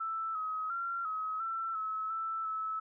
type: tone with pitch steps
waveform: sine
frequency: 1323 / 1271 / 1372 / 1276 / 1339 / 1293 / 1324 / 1302 Hz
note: E6 / D#6 / F6 / D#6 / E6 / E6 / E6 / E6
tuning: +6 / +36 / -31 / +43 / +27 / -34 / +7 / -22 cents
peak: -33 dBFS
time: 0-2.8 s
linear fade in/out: 10 ms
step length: 350 ms
effects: none